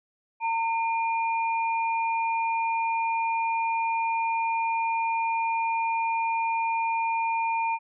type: tone pair together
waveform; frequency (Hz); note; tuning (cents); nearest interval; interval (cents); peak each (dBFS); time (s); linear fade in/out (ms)
sine; 910 / 2410; A#5 / D7; -42 / +44; octave + perfect fourth; 1686; -24 / -32; 0.4-7.79; 50
effects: none